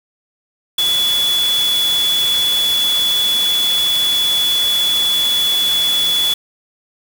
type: tone in noise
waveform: sine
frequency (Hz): 3420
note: A7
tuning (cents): -50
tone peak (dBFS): -13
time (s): 0.78-6.34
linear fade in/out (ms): 5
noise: white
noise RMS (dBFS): -24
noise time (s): 0.78-6.34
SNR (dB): +8
effects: none